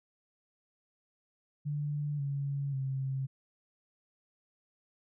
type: tone with pitch steps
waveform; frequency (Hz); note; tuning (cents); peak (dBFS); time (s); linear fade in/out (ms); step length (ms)
sine; 146.83 / 140.28 / 134.02; D3 / C#3 / C3; 0 / +21 / +42; -31; 1.65-3.27; 20; 540
effects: none